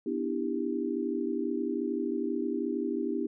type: chord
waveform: sine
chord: E minor seventh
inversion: second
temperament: just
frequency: 247.2 / 296.7 / 329.6 / 395.6 Hz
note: B3 / D4 / E4 / G4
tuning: +2 / +18 / 0 / +16 cents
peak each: -34 dBFS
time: 0.06-3.27 s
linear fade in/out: 5 ms
effects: none